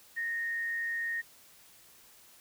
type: tone with frequency modulation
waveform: sine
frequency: 1851 Hz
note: A#6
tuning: 13 cents flat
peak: -31 dBFS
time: 0.16-1.22 s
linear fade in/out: 20 ms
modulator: 128 Hz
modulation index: 0.21
effects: white hiss -58 dBFS RMS until 2.4 s